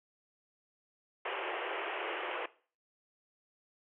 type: band-pass noise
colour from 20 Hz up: pink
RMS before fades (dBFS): -38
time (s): 1.25-2.46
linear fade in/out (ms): 5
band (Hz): 340 to 3100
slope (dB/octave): 96
effects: noise-tail reverb RT60 0.4 s tail -18 dB re dry